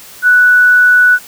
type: tone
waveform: sine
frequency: 1480 Hz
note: F#6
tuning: in tune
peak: -4 dBFS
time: 0.22-1.19 s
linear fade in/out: 50 ms
effects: white hiss -35 dBFS RMS until 1.27 s